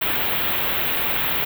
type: band-stop noise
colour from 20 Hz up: white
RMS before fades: -22 dBFS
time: 0.01-1.45 s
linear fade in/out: 10 ms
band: 3600 to 14000 Hz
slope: 48 dB/octave
effects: none